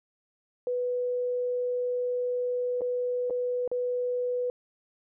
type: tone with dropouts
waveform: sine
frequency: 493.9 Hz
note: B4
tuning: in tune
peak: -26 dBFS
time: 0.67-4.5 s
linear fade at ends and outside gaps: 1 ms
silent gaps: 2.809-2.817 / 3.299-3.306 / 3.677-3.715 s
effects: none